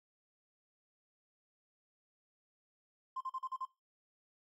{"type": "tone bursts", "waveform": "triangle", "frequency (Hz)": 1046.5, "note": "C6", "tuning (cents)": 0, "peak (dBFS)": -33, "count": 6, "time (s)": [3.16, 3.653], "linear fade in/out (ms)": 10, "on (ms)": 48, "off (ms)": 41, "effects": ["noise-tail reverb RT60 0.2 s tail -18 dB re dry", "tanh soft clip ceiling -34 dBFS"]}